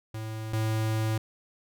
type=tone pair in turn; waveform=square; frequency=110 / 110 Hz; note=A2 / A2; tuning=0 / 0 cents; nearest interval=unison; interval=0 cents; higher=neither; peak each=-34 / -26 dBFS; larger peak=second; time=0.14-0.53 / 0.53-1.18 s; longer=second; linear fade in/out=5 ms; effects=none